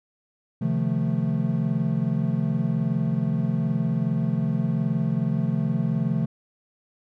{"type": "chord", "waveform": "triangle", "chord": "F dominant seventh", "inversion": "second", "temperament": "equal with one note detuned", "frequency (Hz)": [133.02, 155.56, 174.61, 220], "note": ["C3", "Eb3", "F3", "A3"], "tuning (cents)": [29, 0, 0, 0], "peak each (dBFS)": -25, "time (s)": [0.61, 6.26], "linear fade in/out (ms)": 10, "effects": []}